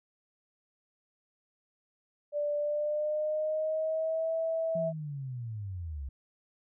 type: tone with pitch glide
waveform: sine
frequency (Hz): 587.3 to 651.7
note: D5 to E5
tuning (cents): 0 to -20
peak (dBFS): -28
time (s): 2.32-4.93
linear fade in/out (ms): 50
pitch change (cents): +180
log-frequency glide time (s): 2.57-4.33
type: linear sweep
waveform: sine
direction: down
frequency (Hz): 174.1 to 64.2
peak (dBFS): -35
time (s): 4.75-6.09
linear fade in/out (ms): 5
effects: none